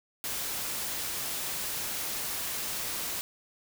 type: noise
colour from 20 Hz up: white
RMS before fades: -34 dBFS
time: 0.24-3.21 s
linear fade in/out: 0 ms
effects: none